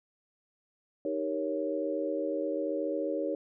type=chord; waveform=sine; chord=Eb dominant seventh; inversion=none; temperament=equal; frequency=311.1 / 392 / 466.2 / 554.4 Hz; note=Eb4 / G4 / Bb4 / Db5; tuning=0 / 0 / 0 / 0 cents; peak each=-34 / -37 / -36 / -33 dBFS; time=1.05-3.35 s; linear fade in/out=2 ms; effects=none